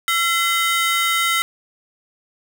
30% pulse ring-modulated tone, 1700 Hz, G#6, 40 cents sharp, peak -11 dBFS, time 0.08-1.42 s, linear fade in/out 0 ms, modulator 351 Hz, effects none

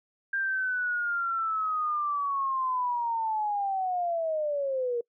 sine linear sweep, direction down, 1597 to 465.8 Hz, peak -26 dBFS, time 0.33-5.01 s, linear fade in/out 5 ms, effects noise-tail reverb RT60 0.1 s tail -25 dB re dry

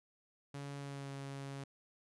sawtooth tone with pitch glide, 141.2 to 138.05 Hz, C#3 to C#3, +32 to -7 cents, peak -39 dBFS, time 0.54-1.64 s, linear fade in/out 5 ms, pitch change -39 cents, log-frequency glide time 0.77-1.12 s, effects resampled to 24000 Hz

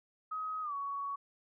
sine tone with pitch glide, 1265 to 1120.5 Hz, D#6 to C#6, +28 to +18 cents, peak -35 dBFS, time 0.31-1.16 s, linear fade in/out 10 ms, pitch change -210 cents, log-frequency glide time 0.62-0.74 s, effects none

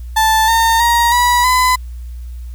35% pulse tone with pitch steps, 880 / 910.5 / 942.1 / 974.7 / 1008.5 Hz, A5 / A#5 / A#5 / B5 / B5, 0 / -41 / +18 / -23 / +36 cents, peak -8 dBFS, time 0.16-1.76 s, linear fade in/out 10 ms, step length 320 ms, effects added 60 Hz sine -25 dBFS peak until 2.54 s + white hiss -52 dBFS RMS until 2.54 s

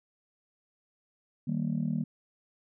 sine chord, Eb major, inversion none, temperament just, 155.56 / 194.45 / 233.3 Hz, Eb3 / G3 / Bb3, 0 / -14 / +2 cents, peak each -31 / -32 / -31 dBFS, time 1.47-2.04 s, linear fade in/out 10 ms, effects tanh soft clip ceiling -20 dBFS

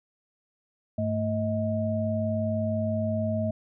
sine tone cluster, 102.5 / 221.9 / 632 Hz, G#2 / A3 / D#5, -22 / +15 / +27 cents, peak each -29 dBFS, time 0.98-3.51 s, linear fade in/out 5 ms, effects none

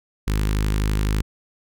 sawtooth tone with notch filter, 51.91 Hz, G#1, in tune, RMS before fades -21 dBFS, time 0.27-1.22 s, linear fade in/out 10 ms, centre 660 Hz, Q 0.93, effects none

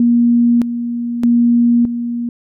sine tone with tremolo, 237.6 Hz, A#3, 33 cents sharp, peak -8 dBFS, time 0-2.29 s, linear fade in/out 2 ms, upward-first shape square, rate 0.81 Hz, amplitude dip 65%, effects none

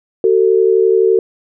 sine tone pair together, 378.2 / 450 Hz, F#4 / A4, +38 / +39 cents, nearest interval minor third, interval 301 cents, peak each -11 dBFS, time 0.24-1.19 s, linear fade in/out 2 ms, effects none

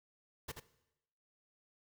pink noise with echo, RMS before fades -42 dBFS, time 0.48-0.52 s, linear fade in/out 10 ms, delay 81 ms, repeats 1, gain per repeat -6 dB, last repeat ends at 0.601 s, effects noise-tail reverb RT60 0.9 s tail -17 dB re dry

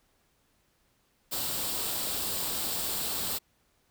white noise with comb filter, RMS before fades -32 dBFS, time 1.31-3.39 s, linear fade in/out 20 ms, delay 0.24 ms, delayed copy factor +0.5, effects pink hiss -70 dBFS RMS until 3.9 s

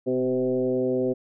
sine tone with frequency modulation, 383.4 Hz, G4, 38 cents flat, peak -21 dBFS, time 0.06-1.14 s, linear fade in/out 20 ms, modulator 128 Hz, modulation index 1.3, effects none

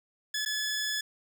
15% pulse tone with dropouts, 1713 Hz, A6, 47 cents flat, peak -23 dBFS, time 0.34-1.01 s, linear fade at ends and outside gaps 5 ms, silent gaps 0.451-0.459 s, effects none

